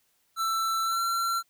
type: tone with pitch glide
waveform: square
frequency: 1333 to 1360.2 Hz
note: E6 to F6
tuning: +19 to -46 cents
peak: -26 dBFS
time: 0.36-1.43 s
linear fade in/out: 50 ms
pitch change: +35 cents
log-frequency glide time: 0.84-1 s
effects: white hiss -70 dBFS RMS until 1.49 s